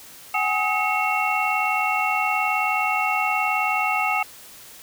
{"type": "tone cluster", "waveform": "sine", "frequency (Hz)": [751, 830, 1265, 2190, 2722], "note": ["F#5", "G#5", "D#6", "C#7", "F7"], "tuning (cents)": [26, -1, 28, -22, -45], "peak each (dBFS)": -26, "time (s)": [0.34, 4.23], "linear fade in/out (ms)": 5, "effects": ["white hiss -44 dBFS RMS until 4.82 s"]}